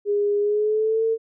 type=tone with pitch glide; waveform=sine; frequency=409.9 to 449.6 Hz; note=G#4 to A4; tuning=-23 to +37 cents; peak=-18 dBFS; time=0.05-1.18 s; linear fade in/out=50 ms; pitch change=+160 cents; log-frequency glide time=0.4-1.04 s; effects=none